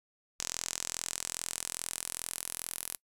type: tone with band-pass filter sweep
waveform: sawtooth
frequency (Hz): 42.42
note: F1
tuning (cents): -50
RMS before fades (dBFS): -39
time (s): 0.39-2.97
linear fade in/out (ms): 10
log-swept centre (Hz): 6900 to 11000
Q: 2.4
effects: noise-tail reverb RT60 0.1 s tail -24 dB re dry